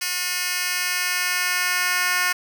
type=tone with high-pass filter sweep; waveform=10% pulse; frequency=360 Hz; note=F#4; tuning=47 cents flat; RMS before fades=-23 dBFS; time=0.01-2.33 s; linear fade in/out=10 ms; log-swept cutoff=3100 to 1500 Hz; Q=0.97; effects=none